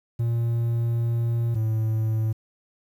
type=tone pair in turn; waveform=triangle; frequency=116.9 / 110.38 Hz; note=A#2 / A2; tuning=+5 / +6 cents; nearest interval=minor second; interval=99 cents; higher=first; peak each=-19 dBFS; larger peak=neither; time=0.19-1.55 / 1.55-2.33 s; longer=first; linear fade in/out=10 ms; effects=9-bit